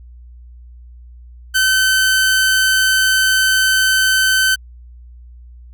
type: tone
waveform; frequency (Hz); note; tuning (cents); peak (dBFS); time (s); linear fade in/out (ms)
sawtooth; 1532; G6; -40; -8; 1.54-4.56; 20
effects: added 60 Hz sine -36 dBFS peak until 5.73 s